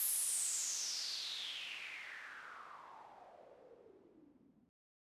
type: noise with low-pass filter sweep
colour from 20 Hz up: blue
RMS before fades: -44 dBFS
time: 0-4.69 s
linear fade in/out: 0 ms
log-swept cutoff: 12000 to 210 Hz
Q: 5.5
effects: resampled to 32000 Hz